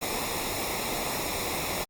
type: noise with comb filter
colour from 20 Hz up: pink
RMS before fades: -31 dBFS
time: 0.01-1.85 s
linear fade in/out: 20 ms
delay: 0.65 ms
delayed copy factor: -0.65
effects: Opus 48 kbps